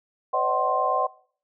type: tone cluster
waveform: sine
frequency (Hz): 509 / 577 / 626 / 754 / 1051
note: C5 / D5 / D#5 / F#5 / C6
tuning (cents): -48 / -31 / +10 / +32 / +7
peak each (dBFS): -30 / -31 / -29 / -26 / -24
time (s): 0.33-1.07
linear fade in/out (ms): 10
effects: noise-tail reverb RT60 0.5 s tail -22 dB re dry